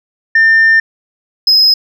sine tone pair in turn, 1800 / 5091 Hz, A6 / D#8, +39 / +39 cents, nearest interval octave + tritone, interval 1800 cents, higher second, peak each -3 dBFS, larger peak neither, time 0.35-0.8 / 1.47-1.74 s, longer first, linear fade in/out 5 ms, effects tanh soft clip ceiling -3 dBFS

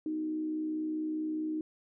sine tone with frequency modulation, 311.1 Hz, D#4, in tune, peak -31 dBFS, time 0.06-1.61 s, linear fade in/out 2 ms, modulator 64.8 Hz, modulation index 0.33, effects none

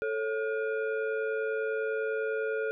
sine tone with frequency modulation, 440 Hz, A4, in tune, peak -28 dBFS, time 0.02-2.71 s, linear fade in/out 0 ms, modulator 990 Hz, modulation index 0.92, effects none

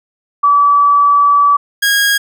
sine / sawtooth tone pair in turn, 1150 / 1638 Hz, D6 / G#6, -37 / -24 cents, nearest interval tritone, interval 613 cents, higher second, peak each -6 dBFS, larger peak neither, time 0.43-1.57 / 1.82-2.18 s, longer first, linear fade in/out 10 ms, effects none

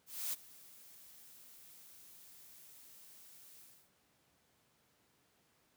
blue noise with ADSR envelope, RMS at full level -37 dBFS, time 0.06-3.91 s, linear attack 270 ms, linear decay 22 ms, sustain -21 dB, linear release 300 ms, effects pink hiss -73 dBFS RMS until 5.76 s + high-pass 100 Hz 12 dB/octave

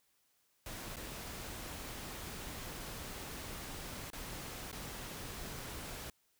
pink noise with dropouts, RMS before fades -45 dBFS, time 0.66-6.1 s, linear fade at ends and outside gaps 2 ms, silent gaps 0.96-0.967 / 4.103-4.131 / 4.716-4.727 s, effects white hiss -75 dBFS RMS until 6.39 s

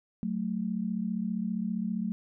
sine tone pair together, 186.73 / 221.8 Hz, F#3 / A3, +16 / +14 cents, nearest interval minor third, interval 298 cents, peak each -32 / -31 dBFS, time 0.23-2.12 s, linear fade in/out 0 ms, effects none

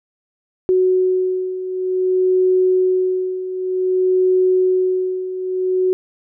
sine beating tone pair, 370 / 370.54 Hz, F#4 / F#4, 0 / +3 cents, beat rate 0.54 Hz, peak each -20 / -15 dBFS, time 0.69-5.93 s, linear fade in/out 0 ms, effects none

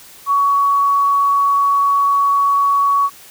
sine tone, 1123 Hz, C#6, 22 cents sharp, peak -11 dBFS, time 0.26-3.1 s, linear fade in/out 50 ms, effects white hiss -41 dBFS RMS until 3.3 s

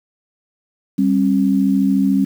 sine tone pair together, 196.16 / 270 Hz, G3 / C#4, +1 / -45 cents, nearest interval tritone, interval 554 cents, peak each -15 dBFS, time 0.98-2.25 s, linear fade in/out 10 ms, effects 7-bit

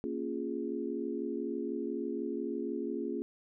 sine chord, Bb minor seventh, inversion none, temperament equal, 233.1 / 277.2 / 349.2 / 415.3 Hz, Bb3 / Db4 / F4 / Ab4, 0 / 0 / 0 / 0 cents, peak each -39 / -38 / -38 / -39 dBFS, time 0.04-3.22 s, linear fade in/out 0 ms, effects none

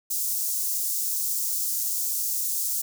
white high-pass noise, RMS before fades -27 dBFS, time 0.1-2.82 s, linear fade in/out 10 ms, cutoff 5800 Hz, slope 24 dB/octave, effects none

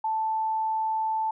sine tone, 880 Hz, A5, in tune, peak -24 dBFS, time 0.04-1.31 s, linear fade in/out 5 ms, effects none

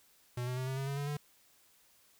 square tone with pitch steps, 122.7 / 125.86 / 129.1 / 132.42 / 135.83 / 139.33 / 142.91 / 146.59 Hz, B2 / B2 / C3 / C3 / C#3 / C#3 / D3 / D3, -11 / +33 / -23 / +21 / -35 / +9 / -47 / -3 cents, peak -35 dBFS, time 0.37-1.17 s, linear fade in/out 5 ms, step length 100 ms, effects white hiss -66 dBFS RMS until 2.19 s

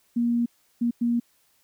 sine tone bursts at uneven times, 236.9 Hz, A#3, 28 cents sharp, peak -20 dBFS, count 3, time 0.16-0.46 / 0.81-0.91 / 1.01-1.2 s, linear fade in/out 10 ms, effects white hiss -65 dBFS RMS until 1.63 s

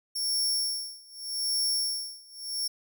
sawtooth tone with tremolo, 5470 Hz, F8, 37 cents flat, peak -22 dBFS, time 0.15-2.68 s, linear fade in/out 10 ms, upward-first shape sine, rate 0.83 Hz, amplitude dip 95%, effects none

